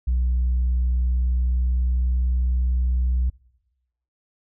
sine tone with pitch glide, 61.74 to 62.21 Hz, B1 to B1, 0 to +13 cents, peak -16 dBFS, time 0.07-3.3 s, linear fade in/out 10 ms, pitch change +13 cents, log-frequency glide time 0.93-2.34 s, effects noise-tail reverb RT60 1.0 s tail -25 dB re dry + tanh soft clip ceiling -16 dBFS

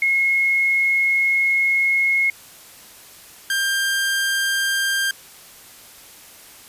sine / sawtooth tone pair in turn, 2166 / 1591 Hz, C#7 / G6, -41 / +25 cents, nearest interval perfect fourth, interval 534 cents, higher first, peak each -15 dBFS, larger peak neither, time 0.02-2.3 / 3.5-5.11 s, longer first, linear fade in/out 2 ms, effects white hiss -44 dBFS RMS until 6.68 s + resampled to 32000 Hz

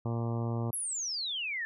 harmonic tone, 116.54 Hz, A#2, in tune, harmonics 1 / 2 / 3 / 4 / 5 / 6 / 7 / 8 / 9 / 10, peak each -31 / -37 / -41 / -43 / -45 / -47 / -48 / -49 / -50 / -51 dBFS, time 0.05-0.71 s, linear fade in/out 5 ms
sine exponential sweep, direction down, 11610 to 1738 Hz, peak -32 dBFS, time 0.73-1.65 s, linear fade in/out 0 ms
effects none

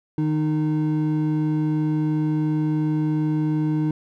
triangle tone pair together, 153.8 / 307.6 Hz, D#3 / D#4, -20 / -20 cents, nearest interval octave, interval 1200 cents, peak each -20 dBFS, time 0.18-3.91 s, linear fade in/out 2 ms, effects none

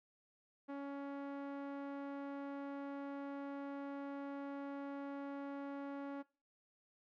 sawtooth tone with low-pass filter, 280 Hz, C#4, 18 cents sharp, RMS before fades -45 dBFS, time 0.68-6.23 s, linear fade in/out 20 ms, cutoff 1400 Hz, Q 0.77, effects noise-tail reverb RT60 0.3 s tail -19 dB re dry

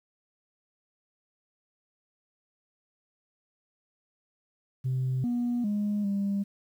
sine tone with pitch steps, 129.5 / 241.4 / 206.9 / 199.6 Hz, C3 / B3 / G#3 / G3, -17 / -39 / -6 / +32 cents, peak -24 dBFS, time 4.84-6.44 s, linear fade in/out 20 ms, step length 400 ms, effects tanh soft clip ceiling -23 dBFS + 10-bit

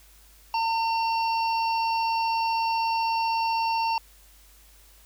harmonic tone, 908 Hz, A#5, 46 cents flat, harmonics 1 / 3 / 5 / 6, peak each -23 / -33 / -37 / -39 dBFS, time 0.54-3.98 s, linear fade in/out 2 ms, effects added 50 Hz sine -54 dBFS peak until 5.05 s + white hiss -56 dBFS RMS until 5.05 s

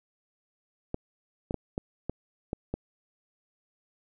clicks, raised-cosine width 2 ms, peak -17 dBFS, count 7, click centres 0.944 / 1.509 / 1.543 / 1.779 / 2.096 / 2.531 / 2.74 s, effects none

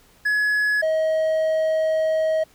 triangle tone pair in turn, 1692 / 633.8 Hz, G#6 / D#5, +32 / +32 cents, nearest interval octave + perfect fourth, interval 1700 cents, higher first, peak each -16 dBFS, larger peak neither, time 0.25-0.82 / 0.82-2.44 s, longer second, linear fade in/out 10 ms, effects pink hiss -55 dBFS RMS until 2.54 s

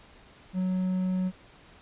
triangle tone, 185 Hz, F#3, in tune, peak -23 dBFS, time 0.53-1.32 s, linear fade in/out 50 ms, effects pink hiss -54 dBFS RMS until 1.81 s + resampled to 8000 Hz

